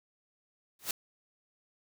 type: noise with exponential growth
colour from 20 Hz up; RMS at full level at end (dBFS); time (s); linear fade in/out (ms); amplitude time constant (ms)
white; -28; 0.79-0.91; 2; 26
effects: none